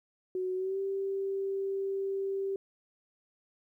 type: tone with pitch glide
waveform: sine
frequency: 370 to 390.4 Hz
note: F#4 to G4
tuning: 0 to -7 cents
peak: -30 dBFS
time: 0.35-2.56 s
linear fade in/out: 2 ms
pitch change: +93 cents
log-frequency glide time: 0.55-0.79 s
effects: 12-bit